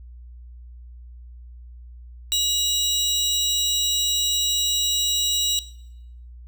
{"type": "tone pair together", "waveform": "30% pulse", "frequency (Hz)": [2883, 3848], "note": ["F#7", "B7"], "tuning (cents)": [-46, -46], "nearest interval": "perfect fourth", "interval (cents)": 500, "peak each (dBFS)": [-24, -17], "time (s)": [2.32, 5.59], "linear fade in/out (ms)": 0, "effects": ["noise-tail reverb RT60 0.8 s tail -19 dB re dry", "added 60 Hz sine -39 dBFS peak until 6.47 s"]}